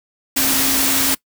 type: tone in noise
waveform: sine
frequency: 269.7 Hz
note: C#4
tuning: 47 cents flat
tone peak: -24 dBFS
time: 0.36-1.15 s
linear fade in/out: 10 ms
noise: white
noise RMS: -17 dBFS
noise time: 0.36-1.15 s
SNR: -10 dB
effects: noise-tail reverb RT60 0.1 s tail -22 dB re dry